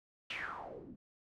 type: noise with low-pass filter sweep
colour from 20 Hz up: white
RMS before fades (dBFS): -44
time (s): 0.3-0.96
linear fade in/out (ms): 5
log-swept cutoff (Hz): 2900 to 210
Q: 6.3
effects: MP3 96 kbps